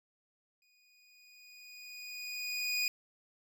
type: tone with exponential growth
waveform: 25% pulse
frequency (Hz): 2469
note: D#7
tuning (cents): -14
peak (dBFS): -25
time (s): 0.62-2.88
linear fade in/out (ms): 1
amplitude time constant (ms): 490
effects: none